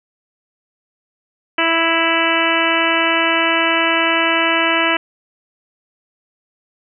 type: harmonic tone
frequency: 330.1 Hz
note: E4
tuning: 2 cents sharp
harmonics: 1 / 2 / 3 / 4 / 5 / 6 / 7 / 8 / 9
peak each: -22 / -22 / -22 / -22 / -22 / -22 / -22 / -22 / -22 dBFS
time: 1.58-4.97 s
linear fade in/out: 5 ms
effects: none